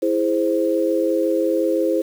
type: chord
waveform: sine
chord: E augmented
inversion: none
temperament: equal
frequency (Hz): 329.6 / 415.3 / 523.3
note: E4 / G#4 / B#4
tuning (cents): 0 / 0 / 0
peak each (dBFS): -20 / -23 / -20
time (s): 0.02-2.02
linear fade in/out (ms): 10
effects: 7-bit